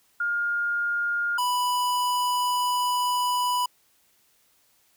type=tone pair in turn; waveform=sine / square; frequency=1415 / 988.5 Hz; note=F6 / B5; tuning=+22 / +1 cents; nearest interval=tritone; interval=621 cents; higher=first; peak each=-23 dBFS; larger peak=neither; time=0.2-1.38 / 1.38-3.66 s; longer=second; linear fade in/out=5 ms; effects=white hiss -64 dBFS RMS until 4.96 s